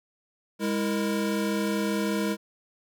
square tone cluster, 204.8 / 326.3 / 466.8 Hz, G#3 / E4 / A#4, -24 / -18 / +2 cents, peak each -28 / -31 / -33 dBFS, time 0.59-2.37 s, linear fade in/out 50 ms, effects none

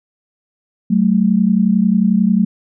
sine tone pair together, 188.82 / 220 Hz, F#3 / A3, +35 / 0 cents, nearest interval minor third, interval 265 cents, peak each -13 dBFS, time 0.9-2.45 s, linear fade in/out 10 ms, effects none

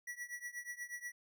square tone with tremolo, 1941 Hz, B6, 31 cents flat, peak -40 dBFS, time 0.07-1.12 s, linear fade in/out 5 ms, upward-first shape triangle, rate 8.3 Hz, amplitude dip 95%, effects none

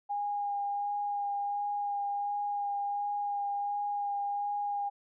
sine tone with vibrato, 814 Hz, G#5, 35 cents flat, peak -30 dBFS, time 0.09-4.9 s, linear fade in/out 20 ms, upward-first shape sine, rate 1.4 Hz, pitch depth 12 cents each way, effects none

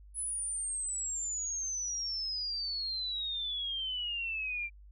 sine exponential sweep, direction down, 10270 to 2349 Hz, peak -33 dBFS, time 0.14-4.7 s, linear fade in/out 50 ms, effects added 50 Hz sine -51 dBFS peak until 4.91 s

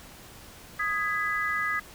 sine chord, G# minor, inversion second, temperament equal with one note detuned, 1244.5 / 1661.2 / 1996.2 Hz, D#6 / G#6 / B6, 0 / 0 / +18 cents, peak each -30 dBFS, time 0.79-1.8 s, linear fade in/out 10 ms, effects pink hiss -48 dBFS RMS until 1.94 s

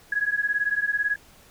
sine beating tone pair, 1661.2 / 1679.2 Hz, G#6 / G#6, 0 / +19 cents, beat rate 18 Hz, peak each -25 dBFS, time 0.12-1.16 s, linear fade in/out 5 ms, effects pink hiss -53 dBFS RMS until 1.5 s

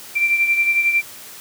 sine beating tone pair, 2353 / 2364 Hz, D7 / D7, +3 / +11 cents, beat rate 11 Hz, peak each -15 / -23 dBFS, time 0.15-1.02 s, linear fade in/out 20 ms, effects white hiss -38 dBFS RMS until 1.4 s + high-pass 80 Hz 12 dB/octave

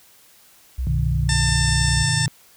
sine tone with pitch glide, 63.3 to 64.26 Hz, B1 to C2, +43 to -31 cents, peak -21 dBFS, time 0.78-2.04 s, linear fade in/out 10 ms, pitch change +26 cents, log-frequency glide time 1.39-1.61 s
sine chord, G augmented, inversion none, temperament just, 98 / 122.5 / 153.12 Hz, G2 / B2 / D#3, 0 / -14 / -27 cents, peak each -28 / -23 / -23 dBFS, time 0.87-2.28 s, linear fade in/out 0 ms
harmonic tone, 895 Hz, A5, 29 cents sharp, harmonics 1 / 2 / 3 / 4 / 5 / 6 / 7 / 8 / 9 / 10, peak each -33 / -25 / -35 / -30 / -35 / -26 / -37 / -34 / -28 / -33 dBFS, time 1.29-2.26 s, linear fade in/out 2 ms
effects white hiss -52 dBFS RMS until 2.56 s

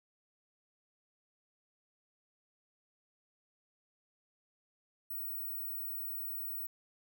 sine tone, 15890 Hz, B9, 9 cents sharp, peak -37 dBFS, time 5.1-6.67 s, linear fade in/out 5 ms, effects none

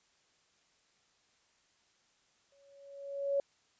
sine tone with exponential growth, 559 Hz, C#5, 14 cents sharp, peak -26 dBFS, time 2.52-3.4 s, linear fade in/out 2 ms, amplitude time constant 190 ms, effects white hiss -71 dBFS RMS until 3.79 s + resampled to 16000 Hz

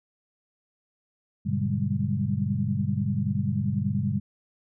sine tone cluster, 99.9 / 121.4 / 145 / 193.4 / 203.7 Hz, G2 / B2 / D3 / G3 / G#3, +33 / -29 / -22 / -23 / -33 cents, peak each -30 dBFS, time 1.45-4.2 s, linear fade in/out 20 ms, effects none

